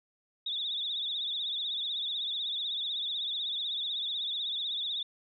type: tone with vibrato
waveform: sine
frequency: 3600 Hz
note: A7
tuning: 39 cents sharp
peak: -31 dBFS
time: 0.46-5.03 s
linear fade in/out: 5 ms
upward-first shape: triangle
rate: 16 Hz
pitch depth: 120 cents each way
effects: none